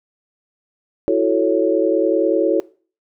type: chord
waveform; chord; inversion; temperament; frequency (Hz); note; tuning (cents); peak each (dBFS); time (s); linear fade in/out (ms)
sine; F# minor seventh; third; equal; 329.6 / 370 / 440 / 554.4; E4 / F#4 / A4 / C#5; 0 / 0 / 0 / 0; -19; 1.08-2.6; 0
effects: noise-tail reverb RT60 0.4 s tail -21 dB re dry